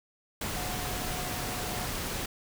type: tone in noise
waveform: sine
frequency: 726 Hz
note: F#5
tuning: 33 cents flat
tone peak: -41 dBFS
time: 0.56-1.85 s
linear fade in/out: 5 ms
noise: pink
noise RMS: -34 dBFS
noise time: 0.41-2.26 s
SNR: -10 dB
effects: none